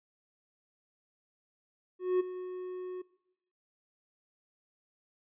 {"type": "tone with ADSR envelope", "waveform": "triangle", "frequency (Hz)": 366.1, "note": "F#4", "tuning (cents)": -18, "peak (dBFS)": -21, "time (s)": [1.99, 3.02], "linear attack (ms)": 210, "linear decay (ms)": 15, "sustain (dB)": -14, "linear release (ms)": 8, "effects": ["noise-tail reverb RT60 0.9 s tail -22 dB re dry", "resampled to 8000 Hz"]}